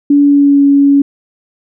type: tone with pitch glide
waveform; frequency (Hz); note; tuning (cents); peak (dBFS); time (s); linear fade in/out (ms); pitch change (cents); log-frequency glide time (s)
sine; 286.1 to 281; D4 to C#4; -45 to +24; -4; 0.1-1.02; 5; -31; 0.22-0.64
effects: none